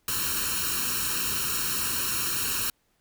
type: noise with comb filter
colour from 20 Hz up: white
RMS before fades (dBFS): -28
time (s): 0.08-2.7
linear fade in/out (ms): 2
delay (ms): 0.72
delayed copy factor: +1
effects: pink hiss -70 dBFS RMS until 3 s